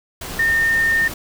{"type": "tone in noise", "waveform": "sine", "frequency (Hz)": 1821, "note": "A#6", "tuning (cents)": -41, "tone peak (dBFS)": -14, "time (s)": [0.39, 1.08], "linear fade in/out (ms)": 5, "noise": "pink", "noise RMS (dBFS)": -30, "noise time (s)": [0.21, 1.14], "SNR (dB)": 13, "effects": []}